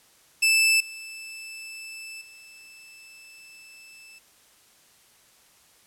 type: tone with level steps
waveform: sawtooth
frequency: 2637 Hz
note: E7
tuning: in tune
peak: -14 / -34 / -43 dBFS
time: 0.42-4.19 s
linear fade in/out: 10 ms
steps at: 0.8 / 2.21 s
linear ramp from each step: 5 ms
effects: white hiss -58 dBFS RMS until 5.86 s + low-pass 12000 Hz 12 dB/octave